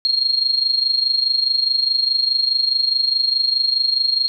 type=tone with amplitude modulation; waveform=sine; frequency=4244 Hz; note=C8; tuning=24 cents sharp; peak=-12 dBFS; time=0.05-4.28 s; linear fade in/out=0 ms; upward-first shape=sine; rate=24.8 Hz; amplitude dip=70%; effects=none